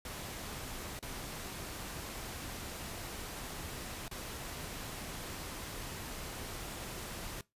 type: noise with dropouts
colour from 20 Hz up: pink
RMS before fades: -43 dBFS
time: 0.05-7.41 s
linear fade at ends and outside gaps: 2 ms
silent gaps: 0.991-1.026 / 4.081-4.112 s
effects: noise-tail reverb RT60 0.2 s tail -21 dB re dry + resampled to 32000 Hz